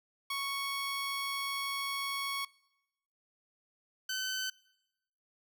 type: tone pair in turn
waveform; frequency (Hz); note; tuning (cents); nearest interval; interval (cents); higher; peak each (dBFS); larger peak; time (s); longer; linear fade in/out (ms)
15% pulse; 1108.7 / 1523.6; C#6 / G6; 0 / -50; tritone; 550; second; -27 / -27; neither; 0.3-2.45 / 4.09-4.5; first; 5
effects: noise-tail reverb RT60 0.9 s tail -23 dB re dry